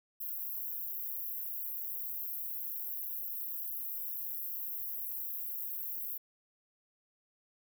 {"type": "high-pass noise", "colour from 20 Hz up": "pink", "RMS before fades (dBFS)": -39, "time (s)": [0.2, 6.18], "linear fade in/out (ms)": 10, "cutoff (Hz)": 12000, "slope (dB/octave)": 96, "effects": []}